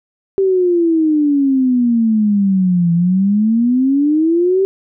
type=exponential two-way sweep; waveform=sine; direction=down then up; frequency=392 to 168 to 392 Hz; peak=-10 dBFS; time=0.38-4.65 s; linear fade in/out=0 ms; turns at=2.93 s; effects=none